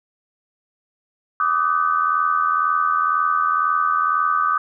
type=tone cluster; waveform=sine; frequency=1168 / 1250 / 1512 Hz; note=D6 / D#6 / F#6; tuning=-10 / +8 / +37 cents; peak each=-20 / -19 / -25 dBFS; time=1.4-4.58 s; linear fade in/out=2 ms; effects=none